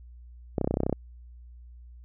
clicks, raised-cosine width 2 ms, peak -12 dBFS, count 12, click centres 0.582 / 0.613 / 0.645 / 0.675 / 0.71 / 0.741 / 0.771 / 0.804 / 0.834 / 0.865 / 0.896 / 0.927 s, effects added 60 Hz sine -45 dBFS peak until 2.04 s

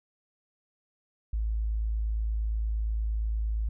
sine tone, 54.3 Hz, A1, 22 cents flat, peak -26 dBFS, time 1.33-3.69 s, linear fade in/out 5 ms, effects none

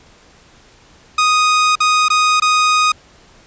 sawtooth tone with dropouts, 1244.5 Hz, D#6, in tune, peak -7 dBFS, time 1.18-2.92 s, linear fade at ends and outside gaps 5 ms, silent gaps 1.755-1.803 / 2.084-2.101 / 2.4-2.42 s, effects pink hiss -47 dBFS RMS until 3.46 s + resampled to 16000 Hz

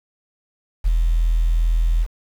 sine tone with ADSR envelope, 41.2 Hz, E1, in tune, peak -9 dBFS, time 0.84-2.07 s, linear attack 31 ms, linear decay 13 ms, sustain -4 dB, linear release 53 ms, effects tanh soft clip ceiling -11 dBFS + 7-bit

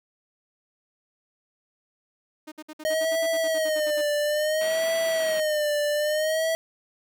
sawtooth tone bursts, 307.8 Hz, D#4, 19 cents flat, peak -33 dBFS, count 15, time 2.47-4.017 s, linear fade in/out 10 ms, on 49 ms, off 58 ms
square tone with vibrato, 622.3 Hz, D#5, in tune, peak -23 dBFS, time 2.85-6.55 s, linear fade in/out 0 ms, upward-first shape sine, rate 0.59 Hz, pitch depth 95 cents each way
white band-pass noise, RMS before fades -40 dBFS, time 4.61-5.4 s, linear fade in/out 2 ms, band 160 to 3200 Hz, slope 24 dB/octave
effects none

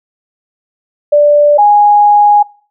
sine tone pair in turn, 587.3 / 827.2 Hz, D5 / G#5, 0 / -7 cents, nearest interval tritone, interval 593 cents, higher second, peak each -3 dBFS, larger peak neither, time 1.12-1.58 / 1.58-2.43 s, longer second, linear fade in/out 10 ms, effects noise-tail reverb RT60 0.4 s tail -21 dB re dry

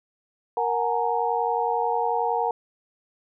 sine tone cluster, 468.7 / 737 / 836 / 927 Hz, A#4 / F#5 / G#5 / A#5, +9 / -7 / +11 / -10 cents, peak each -27 dBFS, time 0.57-2.51 s, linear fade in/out 2 ms, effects none

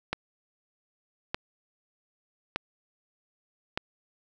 click train, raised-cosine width 0.3 ms, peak -12 dBFS, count 4, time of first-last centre 0.13-3.775 s, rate 0.823 Hz, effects none

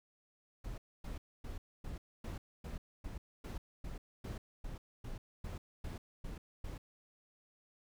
brown noise bursts, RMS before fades -43 dBFS, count 16, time 0.64-6.78 s, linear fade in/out 5 ms, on 140 ms, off 260 ms, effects none

